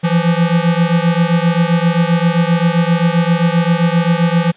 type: beating tone pair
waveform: square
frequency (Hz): 166.6 / 174.2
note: E3 / F3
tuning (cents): +19 / -4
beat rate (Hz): 7.6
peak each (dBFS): -14 / -15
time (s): 0.03-4.52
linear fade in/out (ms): 20
effects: white hiss -45 dBFS RMS until 4.56 s + resampled to 8000 Hz